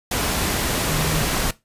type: tone in noise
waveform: sine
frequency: 155.56 Hz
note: D#3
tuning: in tune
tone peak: -23 dBFS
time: 0.89-1.22 s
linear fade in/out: 5 ms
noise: pink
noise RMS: -22 dBFS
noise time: 0.11-1.51 s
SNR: -4 dB
effects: noise-tail reverb RT60 0.2 s tail -18 dB re dry + resampled to 32000 Hz